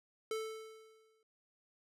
square tone with exponential decay, 440 Hz, A4, in tune, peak -35 dBFS, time 0.31-1.23 s, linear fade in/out 2 ms, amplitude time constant 200 ms, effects low-pass 12000 Hz 12 dB/octave

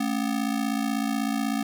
square ring-modulated tone, 246.9 Hz, B3, in tune, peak -22 dBFS, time 0-1.63 s, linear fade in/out 5 ms, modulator 28.1 Hz, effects none

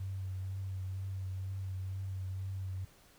sine tone with vibrato, 95 Hz, F#2, 46 cents sharp, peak -36 dBFS, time 0-2.85 s, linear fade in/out 5 ms, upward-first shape triangle, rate 2.1 Hz, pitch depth 28 cents each way, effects pink hiss -62 dBFS RMS until 3.18 s

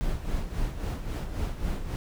brown noise with tremolo, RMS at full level -28 dBFS, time 0.01-1.96 s, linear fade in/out 0 ms, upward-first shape sine, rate 3.7 Hz, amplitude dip 60%, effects none

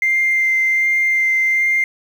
sine tone with vibrato, 2093 Hz, C7, in tune, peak -12 dBFS, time 0.02-1.84 s, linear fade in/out 2 ms, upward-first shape sine, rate 1.3 Hz, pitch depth 9 cents each way, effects tanh soft clip ceiling -9 dBFS + 7-bit

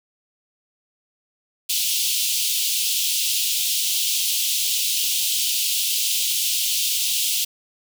pink high-pass noise, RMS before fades -22 dBFS, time 1.69-7.45 s, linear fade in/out 10 ms, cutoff 2800 Hz, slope 48 dB/octave, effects none

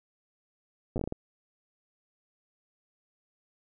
slowing click train, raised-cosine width 2 ms, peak -19 dBFS, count 8, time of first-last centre 0.96-1.124 s, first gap 8 ms, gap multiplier 1.35, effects none

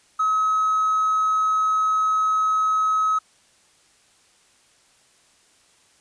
triangle tone with hard clipping, 1280 Hz, D#6, 49 cents sharp, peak -18 dBFS, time 0.19-3.19 s, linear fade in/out 10 ms, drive 4 dB, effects white hiss -58 dBFS RMS until 6 s + resampled to 22050 Hz

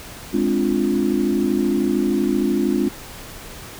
sine chord, D half-diminished seventh, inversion second, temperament equal with one note detuned, 207.7 / 260.7 / 293.7 / 349.2 Hz, Ab3 / C4 / D4 / F4, 0 / -6 / 0 / 0 cents, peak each -22 dBFS, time 0.33-2.89 s, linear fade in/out 10 ms, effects pink hiss -37 dBFS RMS until 3.79 s

